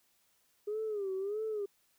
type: tone with vibrato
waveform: sine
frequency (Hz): 408.1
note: G#4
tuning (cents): -30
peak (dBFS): -32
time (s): 0.67-1.66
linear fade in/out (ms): 10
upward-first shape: sine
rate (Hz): 1.6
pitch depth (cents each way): 130
effects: tanh soft clip ceiling -29 dBFS + white hiss -72 dBFS RMS until 1.98 s